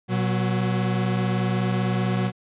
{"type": "tone pair together", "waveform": "40% pulse", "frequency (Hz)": [120.9, 185.86], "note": ["B2", "F#3"], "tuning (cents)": [-36, 8], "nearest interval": "perfect fifth", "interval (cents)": 744, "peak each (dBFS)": -23, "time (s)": [0.08, 2.32], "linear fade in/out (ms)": 50, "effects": ["resampled to 8000 Hz"]}